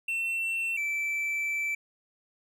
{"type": "tone pair in turn", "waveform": "triangle", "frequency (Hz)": [2699, 2325], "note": ["E7", "D7"], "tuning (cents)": [40, -18], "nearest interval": "minor third", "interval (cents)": 258, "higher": "first", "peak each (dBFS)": -26, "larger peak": "neither", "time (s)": [[0.08, 0.77], [0.77, 1.75]], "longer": "second", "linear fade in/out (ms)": 5, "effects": []}